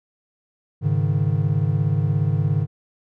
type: chord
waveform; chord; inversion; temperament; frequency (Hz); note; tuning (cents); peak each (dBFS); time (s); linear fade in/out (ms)
triangle; Ab suspended fourth; none; equal; 103.83 / 138.59 / 155.56; Ab2 / Db3 / Eb3; 0 / 0 / 0; -20; 0.81-2.67; 50
effects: none